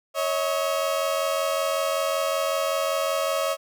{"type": "tone pair together", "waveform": "30% pulse", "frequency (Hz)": [554.7, 640], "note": ["C#5", "D#5"], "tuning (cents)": [1, 49], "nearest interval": "major second", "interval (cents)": 248, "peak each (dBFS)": -23, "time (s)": [0.14, 3.57], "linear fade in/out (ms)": 50, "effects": []}